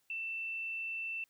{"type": "tone", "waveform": "sine", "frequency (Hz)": 2672, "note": "E7", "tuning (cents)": 23, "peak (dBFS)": -36, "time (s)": [0.1, 1.24], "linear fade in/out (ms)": 2, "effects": ["white hiss -75 dBFS RMS until 1.29 s"]}